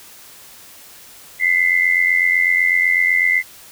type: tone pair together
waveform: sine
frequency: 2012 / 2100 Hz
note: B6 / C7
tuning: +32 / +6 cents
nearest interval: minor second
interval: 74 cents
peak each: -15 / -16 dBFS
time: 1.39-3.43 s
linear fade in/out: 50 ms
effects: white hiss -42 dBFS RMS until 3.71 s